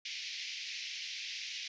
pink band-pass noise, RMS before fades -42 dBFS, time 0.05-1.68 s, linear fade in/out 5 ms, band 2100 to 5900 Hz, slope 48 dB/octave, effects resampled to 16000 Hz

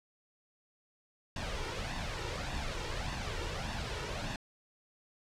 pink noise with flanger, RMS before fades -37 dBFS, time 1.36-4.36 s, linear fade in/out 2 ms, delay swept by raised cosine 1.1 to 2.2 ms, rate 1.7 Hz, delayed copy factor +0.6, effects low-pass 5000 Hz 12 dB/octave

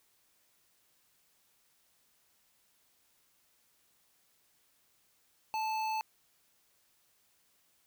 square tone with notch filter, 875 Hz, A5, 10 cents flat, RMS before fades -34 dBFS, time 5.54-6.01 s, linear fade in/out 0 ms, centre 9700 Hz, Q 0.68, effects white hiss -71 dBFS RMS until 7.86 s

